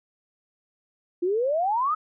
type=exponential sweep; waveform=sine; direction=up; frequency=339.4 to 1300 Hz; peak=-21 dBFS; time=1.22-1.95 s; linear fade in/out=10 ms; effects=none